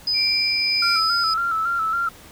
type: tone with tremolo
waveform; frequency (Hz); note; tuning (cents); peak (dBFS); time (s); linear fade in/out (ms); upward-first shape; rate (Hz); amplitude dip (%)
sine; 5000; D#8; +8; -17; 0.07-1.34; 5; triangle; 1.5; 30
type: tone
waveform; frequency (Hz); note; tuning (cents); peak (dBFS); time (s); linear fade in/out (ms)
sine; 2349; D7; 0; -22; 0.13-1.01; 50
type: tone with vibrato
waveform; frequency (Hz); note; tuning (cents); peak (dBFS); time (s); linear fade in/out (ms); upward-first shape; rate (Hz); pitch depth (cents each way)
sine; 1346; E6; +36; -19; 0.82-2.09; 5; square; 3.6; 47
effects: tanh soft clip ceiling -11 dBFS + pink hiss -45 dBFS RMS until 2.31 s